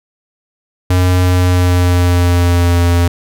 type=tone with pitch glide; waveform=square; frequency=90.8 to 86.6 Hz; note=F#2 to F2; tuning=-32 to -14 cents; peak=-9 dBFS; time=0.9-3.08 s; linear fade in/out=5 ms; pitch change=-82 cents; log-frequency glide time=1.2-2.82 s; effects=none